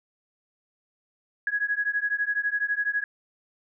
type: beating tone pair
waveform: sine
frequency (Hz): 1661.2 / 1673.2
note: G#6 / G#6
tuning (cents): 0 / +12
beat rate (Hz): 12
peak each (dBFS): -27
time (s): 1.47-3.04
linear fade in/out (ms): 2
effects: none

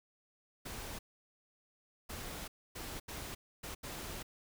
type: noise bursts at uneven times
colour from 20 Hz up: pink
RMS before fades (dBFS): -44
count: 6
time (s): 0.65-0.99 / 2.09-2.48 / 2.75-3 / 3.08-3.35 / 3.63-3.75 / 3.83-4.23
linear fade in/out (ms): 10
effects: none

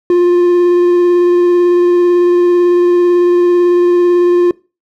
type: tone with vibrato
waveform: triangle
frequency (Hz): 352.2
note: F4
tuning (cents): +15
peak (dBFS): -4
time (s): 0.1-4.51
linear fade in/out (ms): 2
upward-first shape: square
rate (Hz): 18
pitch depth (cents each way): 10
effects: noise-tail reverb RT60 0.3 s tail -22 dB re dry

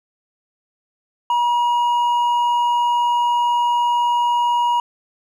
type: tone with hard clipping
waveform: sine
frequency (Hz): 959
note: A#5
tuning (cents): +49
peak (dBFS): -16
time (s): 1.3-4.8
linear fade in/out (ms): 2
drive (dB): 4
effects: none

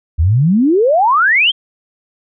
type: exponential sweep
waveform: sine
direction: up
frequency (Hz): 72.8 to 3290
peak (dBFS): -8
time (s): 0.18-1.52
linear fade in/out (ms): 20
effects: none

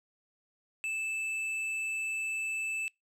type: tone with hard clipping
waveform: sine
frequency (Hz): 2632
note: E7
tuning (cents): -3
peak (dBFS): -33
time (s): 0.84-2.88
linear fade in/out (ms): 0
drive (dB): 7
effects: noise-tail reverb RT60 0.2 s tail -26 dB re dry + low-pass 12000 Hz 12 dB/octave

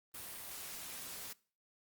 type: noise with amplitude modulation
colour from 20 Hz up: white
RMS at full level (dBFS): -44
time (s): 0.14-1.33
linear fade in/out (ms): 5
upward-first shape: sine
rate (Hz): 220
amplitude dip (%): 55
effects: noise-tail reverb RT60 0.4 s tail -21 dB re dry + Opus 32 kbps

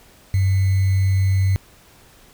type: tone with sample-and-hold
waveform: sine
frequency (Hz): 95.8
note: G2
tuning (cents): -39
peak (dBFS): -14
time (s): 0.34-1.56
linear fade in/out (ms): 0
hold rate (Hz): 2100
effects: pink hiss -50 dBFS RMS until 2.33 s

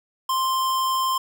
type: tone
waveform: square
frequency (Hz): 1048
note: C6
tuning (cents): +2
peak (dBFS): -21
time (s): 0.29-1.18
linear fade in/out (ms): 5
effects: none

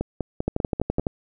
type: two click trains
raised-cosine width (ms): 2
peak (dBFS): -9 / -11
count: 8 / 6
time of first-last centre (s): 0.48-1.068 / 0.01-0.996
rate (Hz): 11.9 / 5.07
effects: none

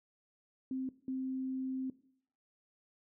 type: tone bursts at uneven times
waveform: sine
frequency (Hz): 261.6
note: C4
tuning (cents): 0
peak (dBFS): -34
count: 2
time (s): 0.71-0.89 / 1.08-1.9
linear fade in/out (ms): 2
effects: noise-tail reverb RT60 0.6 s tail -18 dB re dry

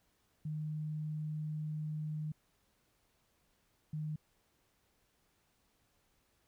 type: tone pair in turn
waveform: sine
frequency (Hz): 153.4 / 153.4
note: D#3 / D#3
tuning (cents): -24 / -24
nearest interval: unison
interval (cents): 0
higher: neither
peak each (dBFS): -36 / -36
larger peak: neither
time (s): 0.45-2.32 / 3.93-4.16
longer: first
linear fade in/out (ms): 5
effects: pink hiss -75 dBFS RMS until 6.47 s

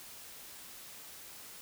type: silence
effects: white hiss -50 dBFS RMS until 1.61 s

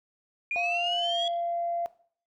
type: linear sweep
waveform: sine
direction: up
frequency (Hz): 2400 to 3355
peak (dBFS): -26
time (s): 0.51-1.28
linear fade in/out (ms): 2
type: tone with pitch glide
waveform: sine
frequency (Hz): 698.5 to 687.3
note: F5 to F5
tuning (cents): 0 to -28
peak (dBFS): -27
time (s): 0.56-1.86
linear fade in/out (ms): 0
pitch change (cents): -28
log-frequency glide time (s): 0.97-1.11
effects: noise-tail reverb RT60 0.5 s tail -17 dB re dry + tanh soft clip ceiling -20 dBFS

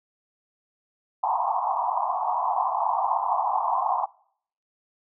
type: band-pass noise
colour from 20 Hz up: pink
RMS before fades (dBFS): -25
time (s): 1.23-4.06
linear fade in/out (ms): 10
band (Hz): 700 to 1100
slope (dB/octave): 96
effects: noise-tail reverb RT60 0.6 s tail -23 dB re dry

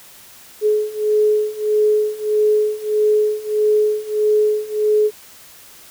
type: beating tone pair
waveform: sine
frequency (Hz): 423.7 / 425.3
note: G#4 / G#4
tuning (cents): +35 / +41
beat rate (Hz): 1.6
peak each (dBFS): -18 / -16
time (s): 0.61-5.11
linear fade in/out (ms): 50
effects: white hiss -43 dBFS RMS until 5.9 s

